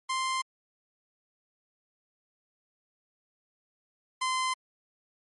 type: tone pair in turn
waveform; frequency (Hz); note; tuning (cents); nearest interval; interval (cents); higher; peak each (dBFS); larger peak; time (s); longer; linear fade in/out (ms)
sawtooth; 1046.5 / 1033.9; C6 / C6; 0 / -21; unison; 21; first; -24 / -23; second; 0.09-0.42 / 4.21-4.54; neither; 10
effects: MP3 48 kbps